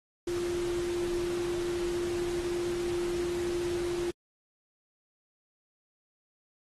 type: tone in noise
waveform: sine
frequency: 349.2 Hz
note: F4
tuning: in tune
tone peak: -29 dBFS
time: 0.27-4.11 s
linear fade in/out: 5 ms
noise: pink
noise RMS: -41 dBFS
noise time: 0.27-4.11 s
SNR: +9 dB
effects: low-pass 10000 Hz 12 dB/octave + AAC 32 kbps